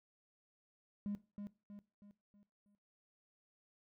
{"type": "tone with echo", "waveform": "triangle", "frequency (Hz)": 204.3, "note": "G#3", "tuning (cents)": -28, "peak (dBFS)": -34, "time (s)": [1.06, 1.15], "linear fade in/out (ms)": 0, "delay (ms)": 320, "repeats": 5, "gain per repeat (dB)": -7, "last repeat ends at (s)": 2.75, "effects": ["noise-tail reverb RT60 0.3 s tail -19 dB re dry", "tanh soft clip ceiling -34 dBFS"]}